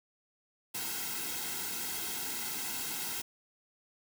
white noise with comb filter, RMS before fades -37 dBFS, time 0.74-3.22 s, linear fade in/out 10 ms, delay 1.7 ms, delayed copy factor -0.8, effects none

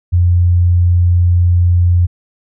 sine tone, 88 Hz, F2, 14 cents sharp, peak -7 dBFS, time 0.12-2.07 s, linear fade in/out 20 ms, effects none

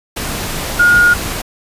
sine tone in noise, 1430 Hz, F6, 41 cents sharp, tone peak -6 dBFS, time 0.79-1.14 s, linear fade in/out 10 ms, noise pink, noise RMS -21 dBFS, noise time 0.16-1.42 s, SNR +12 dB, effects resampled to 32000 Hz

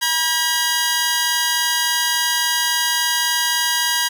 10% pulse tone pair together, 963.3 / 1620 Hz, B5 / G#6, -43 / -43 cents, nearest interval major sixth, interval 900 cents, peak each -11 dBFS, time 0.01-4.09 s, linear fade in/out 20 ms, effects none

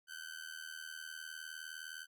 sawtooth tone with amplitude modulation, 1530 Hz, G6, 42 cents flat, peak -38 dBFS, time 0.07-2.07 s, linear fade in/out 50 ms, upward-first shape sine, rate 79.7 Hz, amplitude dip 85%, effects none

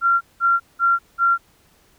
sine tone bursts, 1376 Hz, F6, 26 cents flat, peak -13 dBFS, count 4, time 0.01-1.38 s, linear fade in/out 50 ms, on 200 ms, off 190 ms, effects pink hiss -57 dBFS RMS until 1.98 s

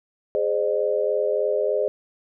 sine chord, Ab major, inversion none, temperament equal with one note detuned, 415.3 / 523.3 / 606.6 Hz, Ab4 / C5 / Eb5, 0 / 0 / -44 cents, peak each -24 dBFS, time 0.35-1.88 s, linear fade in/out 0 ms, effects none

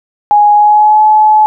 sine tone with pitch glide, 830.6 to 856.9 Hz, G#5 to A5, 0 to -46 cents, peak -3 dBFS, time 0.31-1.46 s, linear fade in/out 0 ms, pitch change +54 cents, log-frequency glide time 0.53-1.02 s, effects none

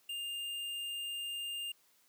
sine tone with tanh clipping, 2807 Hz, F7, 8 cents sharp, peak -39 dBFS, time 0.09-1.72 s, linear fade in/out 5 ms, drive 14 dB, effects white hiss -69 dBFS RMS until 2.08 s + high-pass 150 Hz 12 dB/octave

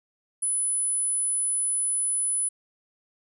sine tone, 10000 Hz, D#9, 8 cents sharp, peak -23 dBFS, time 0.42-2.49 s, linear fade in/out 10 ms, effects none

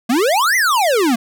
square exponential two-way sweep, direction up then down, 220 to 2096 to 220 Hz, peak -13 dBFS, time 0.09-1.16 s, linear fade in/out 10 ms, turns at 0.56 s, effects none

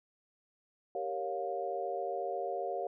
sine chord, G half-diminished seventh, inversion none, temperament equal with one note detuned, 392 / 466.2 / 554.4 / 707.8 Hz, G4 / Bb4 / Db5 / F5, 0 / 0 / 0 / +23 cents, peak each -40 / -40 / -39 / -37 dBFS, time 0.95-2.87 s, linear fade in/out 2 ms, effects none

